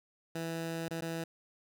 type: tone with dropouts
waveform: 15% pulse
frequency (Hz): 164.81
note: E3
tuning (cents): 0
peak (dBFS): -29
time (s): 0.35-1.24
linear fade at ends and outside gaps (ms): 5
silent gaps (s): 0.884-0.908 / 1.009-1.02
effects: none